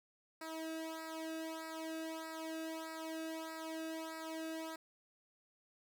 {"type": "tone with flanger", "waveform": "sawtooth", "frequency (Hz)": 321.4, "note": "E4", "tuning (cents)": -44, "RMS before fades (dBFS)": -44, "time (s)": [0.41, 4.76], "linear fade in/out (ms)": 5, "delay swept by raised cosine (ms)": [0.31, 0.96], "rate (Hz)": 1.6, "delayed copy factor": -1, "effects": []}